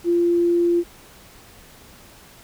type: tone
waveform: sine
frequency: 345.1 Hz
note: F4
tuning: 21 cents flat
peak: -15 dBFS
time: 0.04-0.84 s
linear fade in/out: 50 ms
effects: pink hiss -47 dBFS RMS until 2.43 s